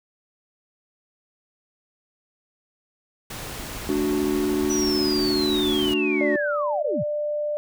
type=noise; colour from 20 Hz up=pink; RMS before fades=-34 dBFS; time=3.3-5.94 s; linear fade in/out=5 ms
type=chord; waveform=triangle; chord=D major; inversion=second; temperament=equal; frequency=220 / 293.7 / 370 Hz; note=A3 / D4 / F#4; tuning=0 / 0 / 0 cents; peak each=-27 / -22 / -22 dBFS; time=3.89-6.36 s; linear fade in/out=2 ms
type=linear sweep; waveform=sine; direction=down; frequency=5950 to 82.41 Hz; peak=-25 dBFS; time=4.69-7.04 s; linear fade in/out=20 ms
type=tone with pitch glide; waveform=sine; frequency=587.3 to 594.5 Hz; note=D5 to D5; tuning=0 to +21 cents; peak=-23 dBFS; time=6.21-7.57 s; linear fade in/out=0 ms; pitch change=+21 cents; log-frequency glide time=6.54-6.8 s
effects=none